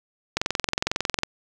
click train, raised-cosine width 0.2 ms, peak -5 dBFS, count 20, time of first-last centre 0.37-1.234 s, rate 22 Hz, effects 7-bit

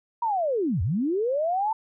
sine linear two-way sweep, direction down then up, 966 to 75.7 to 902 Hz, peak -22 dBFS, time 0.22-1.73 s, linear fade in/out 5 ms, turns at 0.82 s, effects none

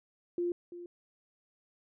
sine tone with echo, 349.2 Hz, F4, in tune, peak -29 dBFS, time 0.38-0.52 s, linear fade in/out 2 ms, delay 340 ms, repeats 1, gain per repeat -13 dB, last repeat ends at 0.86 s, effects none

